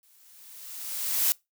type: noise with exponential growth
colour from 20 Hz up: blue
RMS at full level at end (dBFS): -22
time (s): 0.03-1.32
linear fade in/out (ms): 0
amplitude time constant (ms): 280
effects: noise-tail reverb RT60 0.2 s tail -23 dB re dry